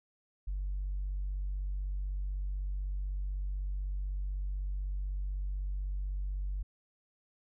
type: tone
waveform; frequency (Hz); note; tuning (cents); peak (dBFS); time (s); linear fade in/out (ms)
sine; 48; G1; -36; -31; 0.47-6.63; 10
effects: tanh soft clip ceiling -29 dBFS